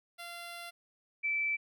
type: tone pair in turn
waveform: 10% pulse / sine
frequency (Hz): 690 / 2321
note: F5 / D7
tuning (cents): -21 / -21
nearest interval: octave + major sixth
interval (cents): 2100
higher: second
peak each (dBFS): -34 / -29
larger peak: second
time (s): 0.18-0.71 / 1.23-1.57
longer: first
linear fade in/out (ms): 20
effects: none